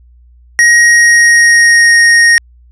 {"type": "tone with pitch glide", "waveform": "square", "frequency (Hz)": [1885, 1863.3], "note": ["A#6", "A#6"], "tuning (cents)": [19, -1], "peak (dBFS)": -4, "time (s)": [0.59, 2.38], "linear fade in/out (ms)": 0, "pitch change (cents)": -20, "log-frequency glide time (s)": [0.78, 1.96], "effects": ["added 60 Hz sine -39 dBFS peak until 2.71 s", "resampled to 22050 Hz"]}